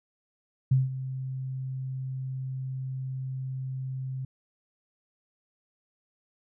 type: tone with ADSR envelope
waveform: sine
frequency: 131.3 Hz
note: C3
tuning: 6 cents sharp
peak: -17 dBFS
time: 0.71-4.25 s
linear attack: 8 ms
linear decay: 170 ms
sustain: -14 dB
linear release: 4 ms
effects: none